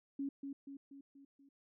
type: tone with echo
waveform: sine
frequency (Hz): 277.2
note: C#4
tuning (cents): 0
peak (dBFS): -36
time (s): 0.19-0.29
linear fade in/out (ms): 5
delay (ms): 240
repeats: 5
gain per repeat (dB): -5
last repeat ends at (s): 1.49
effects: none